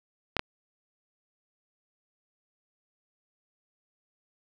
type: clicks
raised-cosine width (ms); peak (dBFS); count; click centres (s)
0.3; -10; 2; 0.367 / 0.394
effects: none